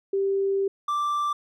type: tone pair in turn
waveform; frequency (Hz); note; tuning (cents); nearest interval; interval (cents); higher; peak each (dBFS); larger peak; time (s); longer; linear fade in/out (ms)
sine / triangle; 392 / 1174.7; G4 / D6; 0 / 0; octave + perfect fifth; 1900; second; -21; neither; 0.13-0.68 / 0.88-1.33; first; 5
effects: none